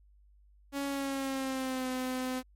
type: tone with pitch glide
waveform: sawtooth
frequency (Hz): 279.3 to 256.1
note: C#4 to C4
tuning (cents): +13 to -37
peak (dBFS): -28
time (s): 0.72-2.43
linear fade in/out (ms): 50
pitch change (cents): -150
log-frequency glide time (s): 0.86-1.89
effects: added 50 Hz sine -58 dBFS peak until 2.55 s + MP3 64 kbps